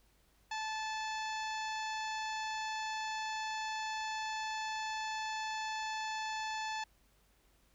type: harmonic tone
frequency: 872 Hz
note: A5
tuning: 16 cents flat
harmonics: 1 / 2 / 3 / 4 / 5 / 6 / 7 / 8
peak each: -38 / -43 / -46 / -49 / -49 / -53 / -56 / -54 dBFS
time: 0.51-6.84 s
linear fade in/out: 5 ms
effects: added 50 Hz sine -70 dBFS peak until 7.74 s + pink hiss -71 dBFS RMS until 7.74 s